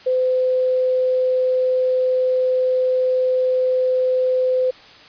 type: tone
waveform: sine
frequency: 511 Hz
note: C5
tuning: 41 cents flat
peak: -15 dBFS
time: 0.06-4.71 s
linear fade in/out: 10 ms
effects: white hiss -44 dBFS RMS until 5.08 s + resampled to 11025 Hz